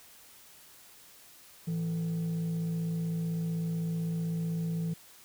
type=tone with frequency modulation; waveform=sine; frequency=165.9 Hz; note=E3; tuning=11 cents sharp; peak=-28 dBFS; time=1.67-4.94 s; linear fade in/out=10 ms; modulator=276 Hz; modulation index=0.27; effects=tanh soft clip ceiling -26 dBFS + white hiss -55 dBFS RMS until 5.24 s